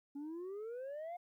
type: exponential sweep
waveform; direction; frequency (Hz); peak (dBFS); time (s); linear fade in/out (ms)
sine; up; 277.2 to 721; -39; 0.15-1.17; 10
effects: tanh soft clip ceiling -41 dBFS + 13-bit